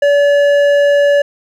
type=tone with hard clipping; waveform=sine; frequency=573 Hz; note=D5; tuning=43 cents flat; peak=-9 dBFS; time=0.02-1.22 s; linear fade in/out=5 ms; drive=8 dB; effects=none